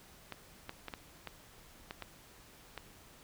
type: clicks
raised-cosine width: 0.3 ms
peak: -25 dBFS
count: 8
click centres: 0.323 / 0.694 / 0.883 / 0.938 / 1.273 / 1.909 / 2.023 / 2.777 s
effects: pink hiss -58 dBFS RMS until 3.23 s